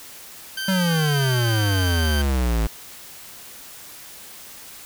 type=tone; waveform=20% pulse; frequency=1556 Hz; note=G6; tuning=13 cents flat; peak=-21 dBFS; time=0.57-2.22 s; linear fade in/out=5 ms
type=exponential sweep; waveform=square; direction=down; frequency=193.6 to 53.1 Hz; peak=-19 dBFS; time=0.68-2.67 s; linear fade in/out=5 ms
effects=white hiss -41 dBFS RMS until 4.85 s